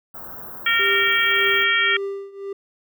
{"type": "band-stop noise", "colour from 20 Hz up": "white", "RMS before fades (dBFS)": -36, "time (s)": [0.14, 1.64], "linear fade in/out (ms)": 5, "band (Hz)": [1500, 15000], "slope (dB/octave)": 48}
{"type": "harmonic tone", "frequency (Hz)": 461.1, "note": "A#4", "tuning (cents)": -19, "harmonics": [3, 4, 5, 6, 7], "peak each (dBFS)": [-23, -20, -21, -30, -23], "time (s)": [0.66, 1.97], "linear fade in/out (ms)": 5}
{"type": "tone with tremolo", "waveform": "triangle", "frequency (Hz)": 395.5, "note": "G4", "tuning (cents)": 15, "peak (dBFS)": -21, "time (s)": [0.79, 2.53], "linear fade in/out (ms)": 5, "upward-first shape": "triangle", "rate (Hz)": 1.8, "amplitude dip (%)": 90}
{"effects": []}